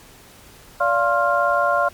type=tone cluster; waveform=sine; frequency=578 / 696 / 1062 / 1393 Hz; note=D5 / F5 / C6 / F6; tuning=-28 / -6 / +25 / -5 cents; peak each=-21 dBFS; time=0.8-1.89 s; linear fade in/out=10 ms; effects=pink hiss -46 dBFS RMS until 1.93 s + MP3 96 kbps

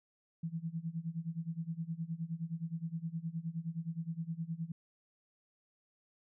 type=tone with tremolo; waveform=sine; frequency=164.81 Hz; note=E3; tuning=in tune; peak=-33 dBFS; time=0.43-4.72 s; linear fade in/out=5 ms; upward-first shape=sine; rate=9.6 Hz; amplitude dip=90%; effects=none

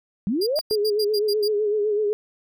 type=linear sweep; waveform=sine; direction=up; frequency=177.4 to 634 Hz; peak=-20 dBFS; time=0.27-0.59 s; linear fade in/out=0 ms
type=tone bursts; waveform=45% pulse; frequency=4800 Hz; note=D8; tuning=37 cents sharp; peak=-24 dBFS; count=8; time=0.41-1.483 s; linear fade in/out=10 ms; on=58 ms; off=87 ms
type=tone with vibrato; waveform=sine; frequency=420 Hz; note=G#4; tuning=19 cents sharp; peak=-19 dBFS; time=0.71-2.13 s; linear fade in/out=0 ms; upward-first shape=sine; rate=7.9 Hz; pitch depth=53 cents each way
effects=none

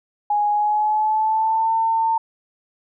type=tone with pitch glide; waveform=sine; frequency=830.6 to 900.6 Hz; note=G#5 to A5; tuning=0 to +40 cents; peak=-16 dBFS; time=0.3-2.18 s; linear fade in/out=5 ms; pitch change=+140 cents; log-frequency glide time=0.51-1.74 s; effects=none

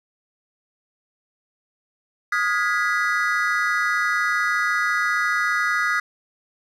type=chord; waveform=triangle; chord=F half-diminished seventh; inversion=third; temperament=equal with one note detuned; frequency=1244.5 / 1429.6 / 1661.2 / 1975.5 Hz; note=Eb6 / F6 / Ab6 / Cb7; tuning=0 / +40 / 0 / 0 cents; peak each=-23 dBFS; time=2.32-6 s; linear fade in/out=5 ms; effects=none

